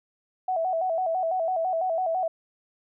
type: tone with vibrato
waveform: sine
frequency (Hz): 698.5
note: F5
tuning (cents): 0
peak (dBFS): -23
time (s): 0.48-2.28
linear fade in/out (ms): 5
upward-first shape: square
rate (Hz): 6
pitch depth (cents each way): 110
effects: none